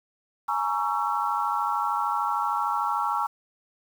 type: chord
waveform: sine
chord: A# half-diminished seventh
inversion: third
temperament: just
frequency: 839.1 / 932.3 / 1118.8 / 1342.6 Hz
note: G#5 / A#5 / C#6 / E6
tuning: +18 / 0 / +16 / +31 cents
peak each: -29 dBFS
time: 0.48-3.27 s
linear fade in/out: 10 ms
effects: 8-bit